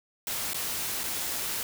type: noise with dropouts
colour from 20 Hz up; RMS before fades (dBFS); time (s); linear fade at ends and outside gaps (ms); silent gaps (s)
white; -32; 0.27-1.63; 1; 0.534-0.544 / 1.034-1.038
effects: none